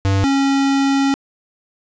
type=tone pair in turn; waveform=square; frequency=97.6 / 274.6 Hz; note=G2 / C#4; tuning=-7 / -16 cents; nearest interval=octave + tritone; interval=1791 cents; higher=second; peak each=-14 dBFS; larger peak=neither; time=0.05-0.24 / 0.24-1.14 s; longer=second; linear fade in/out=0 ms; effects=resampled to 16000 Hz + 9-bit